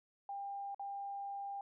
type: tone with dropouts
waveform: sine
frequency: 798 Hz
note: G5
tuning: 31 cents sharp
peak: -40 dBFS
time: 0.29-1.61 s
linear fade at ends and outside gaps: 2 ms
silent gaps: 0.746-0.795 s
effects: none